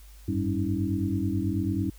sine tone cluster, 93.7 / 102.9 / 195.1 / 278.3 / 319.3 Hz, F#2 / G#2 / G3 / C#4 / D#4, +22 / -16 / -8 / +7 / +45 cents, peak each -31 dBFS, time 0.28-1.9 s, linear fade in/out 5 ms, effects added 50 Hz sine -46 dBFS peak until 1.98 s + white hiss -57 dBFS RMS until 1.98 s

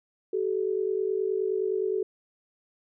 sine tone pair together, 381.5 / 431.1 Hz, G4 / A4, -47 / -35 cents, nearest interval major second, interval 212 cents, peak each -27 / -28 dBFS, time 0.33-2.03 s, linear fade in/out 5 ms, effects none

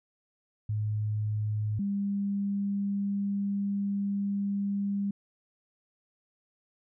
sine tone pair in turn, 106.4 / 200.1 Hz, G#2 / G3, +42 / +36 cents, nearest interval major seventh, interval 1094 cents, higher second, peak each -27 dBFS, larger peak neither, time 0.69-1.79 / 1.79-5.11 s, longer second, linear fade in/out 5 ms, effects none

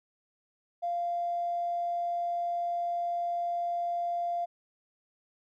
triangle tone with tanh clipping, 694 Hz, F5, 11 cents flat, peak -28 dBFS, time 0.82-4.46 s, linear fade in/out 20 ms, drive 2 dB, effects none

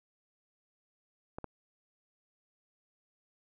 clicks, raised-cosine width 1 ms, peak -25 dBFS, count 2, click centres 1.385 / 1.443 s, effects none

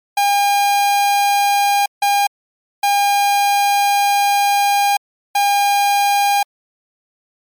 45% pulse tone bursts at uneven times, 808 Hz, G#5, 48 cents flat, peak -12 dBFS, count 4, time 0.17-1.86 / 2.02-2.27 / 2.83-4.97 / 5.35-6.43 s, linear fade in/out 5 ms, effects MP3 96 kbps

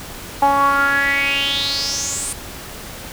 sawtooth tone with band-pass filter sweep, 279.1 Hz, C#4, 12 cents sharp, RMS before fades -18 dBFS, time 0.42-2.33 s, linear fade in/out 5 ms, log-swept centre 840 to 9300 Hz, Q 6.7, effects pink hiss -33 dBFS RMS until 3.12 s

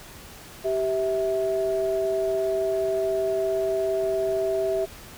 sine tone pair together, 388.4 / 652 Hz, G4 / E5, -16 / -19 cents, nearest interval major sixth, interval 897 cents, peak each -24 dBFS, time 0.64-4.86 s, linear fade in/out 20 ms, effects tanh soft clip ceiling -14 dBFS + pink hiss -44 dBFS RMS until 5.17 s

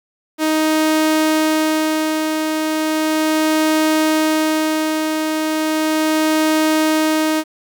sawtooth tone with tremolo, 312.5 Hz, D#4, 8 cents sharp, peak -9 dBFS, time 0.38-7.44 s, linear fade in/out 50 ms, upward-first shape sine, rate 0.36 Hz, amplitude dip 40%, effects 8-bit

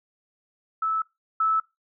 sine tone pair in turn, 1308 / 1308 Hz, E6 / E6, -14 / -14 cents, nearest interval unison, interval 0 cents, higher neither, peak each -22 / -19 dBFS, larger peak second, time 0.82-1.02 / 1.4-1.6 s, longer neither, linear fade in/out 5 ms, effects noise-tail reverb RT60 0.2 s tail -21 dB re dry

